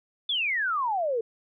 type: exponential sweep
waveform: sine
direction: down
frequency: 3551 to 438.3 Hz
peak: -24 dBFS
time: 0.29-1.21 s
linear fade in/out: 5 ms
effects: none